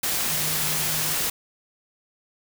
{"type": "tone in noise", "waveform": "sine", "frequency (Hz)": 155.8, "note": "D#3", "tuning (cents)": 3, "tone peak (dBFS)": -35, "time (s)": [0.29, 1.14], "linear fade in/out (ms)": 5, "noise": "white", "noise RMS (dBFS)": -25, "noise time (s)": [0.03, 1.3], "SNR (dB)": -13, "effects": []}